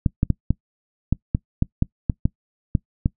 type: clicks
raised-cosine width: 5 ms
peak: -5 dBFS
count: 12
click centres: 0.062 / 0.231 / 0.303 / 0.506 / 1.126 / 1.349 / 1.624 / 1.824 / 2.098 / 2.255 / 2.752 / 3.059 s
effects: noise-tail reverb RT60 0.1 s tail -23 dB re dry